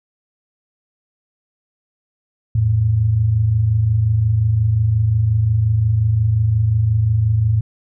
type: tone pair together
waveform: sine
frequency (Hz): 85.06 / 110.7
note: F2 / A2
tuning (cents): -45 / +11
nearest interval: perfect fourth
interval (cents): 456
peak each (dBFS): -21 / -13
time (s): 2.55-7.61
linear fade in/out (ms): 5
effects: none